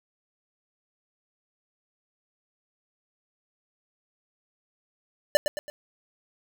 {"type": "tone with echo", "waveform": "square", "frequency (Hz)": 591, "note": "D5", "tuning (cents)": 11, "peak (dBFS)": -16, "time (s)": [5.35, 5.37], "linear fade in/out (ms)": 0, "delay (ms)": 110, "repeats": 3, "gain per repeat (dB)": -7, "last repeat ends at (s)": 5.7, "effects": []}